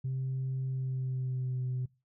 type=tone with pitch glide; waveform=sine; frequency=131.5 to 127.17 Hz; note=C3 to C3; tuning=+9 to -49 cents; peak=-29 dBFS; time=0.04-1.86 s; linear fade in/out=10 ms; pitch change=-58 cents; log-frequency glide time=0.67-1.63 s; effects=noise-tail reverb RT60 0.3 s tail -23 dB re dry + tanh soft clip ceiling -28 dBFS